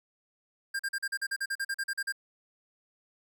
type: tone bursts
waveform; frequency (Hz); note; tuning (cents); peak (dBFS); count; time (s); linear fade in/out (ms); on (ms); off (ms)
square; 1600; G6; +35; -30; 15; 0.74-2.124; 10; 54; 41
effects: none